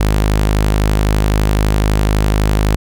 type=tone; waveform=sawtooth; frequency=51.91 Hz; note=G#1; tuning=in tune; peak=-7 dBFS; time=0-2.76 s; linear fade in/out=5 ms; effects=none